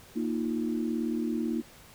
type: chord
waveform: sine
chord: Bb suspended fourth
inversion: none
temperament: equal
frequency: 233.1 / 311.1 / 349.2 Hz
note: Bb3 / Eb4 / F4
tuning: 0 / 0 / 0 cents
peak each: -30 / -32 / -35 dBFS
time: 0.15-1.62 s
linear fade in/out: 20 ms
effects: pink hiss -53 dBFS RMS until 1.94 s